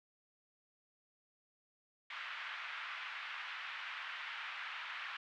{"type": "band-pass noise", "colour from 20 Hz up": "pink", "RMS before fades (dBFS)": -45, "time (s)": [2.1, 5.17], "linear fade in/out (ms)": 5, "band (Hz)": [1200, 3000], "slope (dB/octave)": 24, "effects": []}